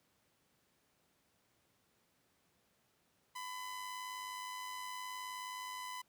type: tone with amplitude modulation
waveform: sawtooth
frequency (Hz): 1006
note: B5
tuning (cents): +32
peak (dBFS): -37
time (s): 3.35-6.02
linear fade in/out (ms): 10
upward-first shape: sine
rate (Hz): 99.2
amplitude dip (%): 40
effects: pink hiss -75 dBFS RMS until 6.08 s + high-pass 100 Hz 12 dB/octave